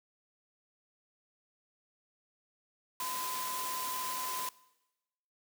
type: tone in noise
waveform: sine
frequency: 1018 Hz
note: C6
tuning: 48 cents flat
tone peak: -37 dBFS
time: 3-4.49 s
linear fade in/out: 2 ms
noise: white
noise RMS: -39 dBFS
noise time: 3-4.49 s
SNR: -1 dB
effects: noise-tail reverb RT60 1.0 s tail -21 dB re dry + high-pass 200 Hz 12 dB/octave